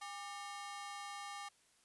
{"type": "ring-modulated tone", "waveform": "sawtooth", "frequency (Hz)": 1000, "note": "B5", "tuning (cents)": 21, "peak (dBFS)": -38, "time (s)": [0.01, 1.49], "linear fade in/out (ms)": 10, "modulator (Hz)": 189, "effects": ["white hiss -71 dBFS RMS until 1.84 s", "resampled to 24000 Hz"]}